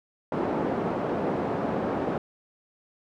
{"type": "band-pass noise", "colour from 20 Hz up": "pink", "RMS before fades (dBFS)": -28, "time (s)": [0.32, 2.18], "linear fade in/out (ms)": 2, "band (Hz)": [230, 750], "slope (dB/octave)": 12, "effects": []}